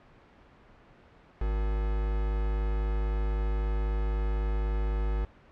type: tone with quantisation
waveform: triangle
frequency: 51.91 Hz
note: G#1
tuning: in tune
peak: -24 dBFS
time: 1.41-5.25 s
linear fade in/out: 5 ms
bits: 6
effects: pink hiss -56 dBFS RMS until 5.51 s + low-pass 2000 Hz 12 dB/octave